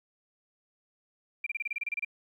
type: tone bursts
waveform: sine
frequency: 2370 Hz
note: D7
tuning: 15 cents sharp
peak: -29 dBFS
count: 12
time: 1.44-2.048 s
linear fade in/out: 5 ms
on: 25 ms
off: 28 ms
effects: 11-bit